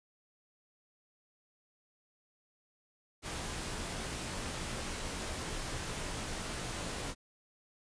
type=noise with comb filter; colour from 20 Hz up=pink; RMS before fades=-39 dBFS; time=3.22-7.15 s; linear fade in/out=50 ms; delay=20 ms; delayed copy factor=-0.5; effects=resampled to 22050 Hz